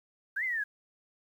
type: linear two-way sweep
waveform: sine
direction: up then down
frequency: 1498 to 2110 to 1615 Hz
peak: -29 dBFS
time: 0.36-0.64 s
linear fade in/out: 10 ms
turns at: 0.44 s
effects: 10-bit